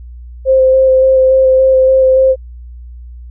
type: tone with vibrato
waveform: sine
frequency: 524 Hz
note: C5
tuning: 2 cents sharp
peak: -5 dBFS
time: 0.45-2.36 s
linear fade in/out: 50 ms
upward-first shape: square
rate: 3.5 Hz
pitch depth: 10 cents each way
effects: added 60 Hz sine -28 dBFS peak until 3.3 s